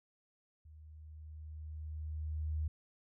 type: tone with level ramp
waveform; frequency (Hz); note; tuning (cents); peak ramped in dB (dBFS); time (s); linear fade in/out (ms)
sine; 77.3; D#2; -11; -53 to -32; 0.65-2.68; 5
effects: none